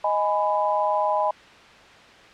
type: chord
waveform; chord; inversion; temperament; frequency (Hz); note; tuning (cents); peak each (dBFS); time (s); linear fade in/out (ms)
sine; G# minor; second; just; 623 / 830.6 / 996.7; D#5 / G#5 / B5; +2 / 0 / +16; -24; 0.04-1.31; 5
effects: white hiss -47 dBFS RMS until 2.33 s + low-pass 3000 Hz 12 dB/octave